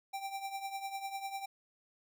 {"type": "tone with tremolo", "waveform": "square", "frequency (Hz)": 784, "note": "G5", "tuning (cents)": 0, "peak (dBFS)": -36, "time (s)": [0.13, 1.46], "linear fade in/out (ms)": 10, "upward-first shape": "triangle", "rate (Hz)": 10, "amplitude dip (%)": 75, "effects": []}